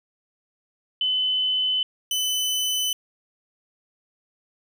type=tone pair in turn; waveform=sine / sawtooth; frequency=3025 / 3014 Hz; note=F#7 / F#7; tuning=+38 / +31 cents; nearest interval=unison; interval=7 cents; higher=first; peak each=-20 / -19 dBFS; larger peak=second; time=1.01-1.83 / 2.11-2.93 s; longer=neither; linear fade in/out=2 ms; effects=none